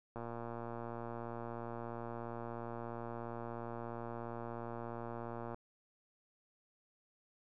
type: click train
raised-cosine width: 1 ms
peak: -30 dBFS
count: 631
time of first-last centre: 0.16-5.545 s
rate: 117 Hz
effects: none